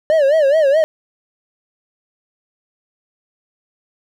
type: tone with vibrato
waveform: triangle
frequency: 590 Hz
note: D5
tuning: 8 cents sharp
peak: -8 dBFS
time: 0.1-0.84 s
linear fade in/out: 0 ms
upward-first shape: sine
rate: 4.7 Hz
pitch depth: 160 cents each way
effects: none